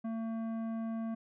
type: tone with tanh clipping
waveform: sine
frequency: 225 Hz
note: A3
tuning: 39 cents sharp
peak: -36 dBFS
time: 0.04-1.15 s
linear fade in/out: 10 ms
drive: 12 dB
effects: none